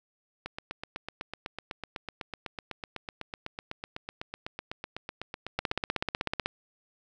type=two click trains; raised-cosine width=0.3 ms; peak=-20 / -12 dBFS; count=43 / 15; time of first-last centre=0.46-5.717 / 5.59-6.46 s; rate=7.99 / 16.1 Hz; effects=none